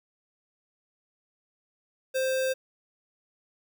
sine tone with sample-and-hold, 523.3 Hz, C5, in tune, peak -24 dBFS, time 2.14-2.54 s, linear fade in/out 20 ms, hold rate 2100 Hz, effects none

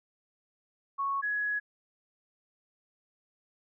sine tone pair in turn, 1106 / 1678.3 Hz, C#6 / G#6, -4 / +18 cents, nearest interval perfect fifth, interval 722 cents, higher second, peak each -28 dBFS, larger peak neither, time 0.98-1.22 / 1.22-1.6 s, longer second, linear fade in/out 20 ms, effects none

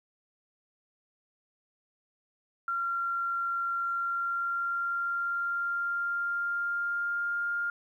sine tone with pitch glide, 1377 to 1405.9 Hz, F6 to F6, -25 to +11 cents, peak -28 dBFS, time 2.68-7.7 s, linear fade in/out 2 ms, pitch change +36 cents, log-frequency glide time 3.75-7.52 s, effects 11-bit

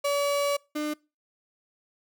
35% pulse tone pair in turn, 570 / 300.8 Hz, C#5 / D4, +48 / +42 cents, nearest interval major seventh, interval 1106 cents, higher first, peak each -22 / -26 dBFS, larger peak first, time 0.04-0.57 / 0.75-0.94 s, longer first, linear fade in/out 10 ms, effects noise-tail reverb RT60 0.3 s tail -25 dB re dry

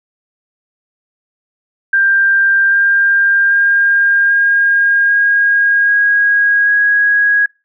sine tone with pitch steps, 1587 / 1598 / 1609.2 / 1620.3 / 1631.6 / 1643 / 1654.4 Hz, G6 / G6 / G6 / G#6 / G#6 / G#6 / G#6, +21 / +33 / +45 / -43 / -31 / -19 / -7 cents, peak -8 dBFS, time 1.93-7.46 s, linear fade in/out 5 ms, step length 790 ms, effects noise-tail reverb RT60 0.3 s tail -26 dB re dry

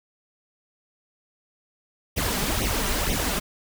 pink noise with flanger, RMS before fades -25 dBFS, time 2.16-3.4 s, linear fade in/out 20 ms, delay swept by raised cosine 0.32 to 5.12 ms, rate 2.1 Hz, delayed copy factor +0.85, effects none

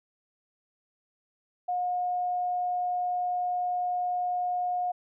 sine tone, 719 Hz, F#5, 50 cents flat, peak -26 dBFS, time 1.68-4.92 s, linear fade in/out 10 ms, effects none

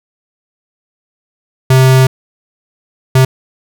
square tone bursts at uneven times, 130.81 Hz, C3, in tune, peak -5 dBFS, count 2, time 1.7-2.07 / 3.15-3.25 s, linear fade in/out 5 ms, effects none

